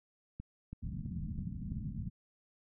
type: click train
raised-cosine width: 5 ms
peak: -30 dBFS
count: 5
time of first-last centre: 0.4-1.72 s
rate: 3.03 Hz
type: low-pass noise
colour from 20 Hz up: white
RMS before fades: -40 dBFS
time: 0.82-2.1 s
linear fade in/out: 20 ms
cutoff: 220 Hz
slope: 48 dB/octave
effects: none